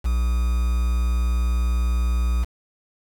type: tone with quantisation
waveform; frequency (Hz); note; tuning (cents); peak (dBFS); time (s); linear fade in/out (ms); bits
triangle; 60; B1; -49; -16; 0.04-2.45; 20; 6
effects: none